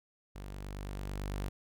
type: tone with level ramp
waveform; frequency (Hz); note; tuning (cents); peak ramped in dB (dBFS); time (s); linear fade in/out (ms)
sawtooth; 49; G1; 0; -39 to -30; 0.35-1.49; 10
effects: none